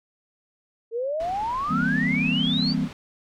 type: exponential sweep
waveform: sine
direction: up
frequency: 443.7 to 4788 Hz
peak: -24 dBFS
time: 0.91-2.75 s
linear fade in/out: 50 ms
type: low-pass noise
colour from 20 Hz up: pink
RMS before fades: -41 dBFS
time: 1.2-2.93 s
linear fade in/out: 2 ms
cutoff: 4200 Hz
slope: 12 dB/octave
type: chord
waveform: sine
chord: C dominant seventh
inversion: first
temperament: just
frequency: 163.52 / 196.22 / 235.5 / 261.6 Hz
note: E3 / G3 / Bb3 / C4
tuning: -14 / +2 / +18 / 0 cents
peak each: -27 dBFS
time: 1.68-2.89 s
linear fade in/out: 50 ms
effects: none